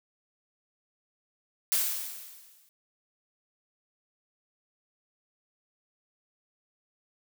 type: noise with exponential decay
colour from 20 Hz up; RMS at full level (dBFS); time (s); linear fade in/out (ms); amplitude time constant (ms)
blue; -24; 1.72-2.69; 0; 210
effects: none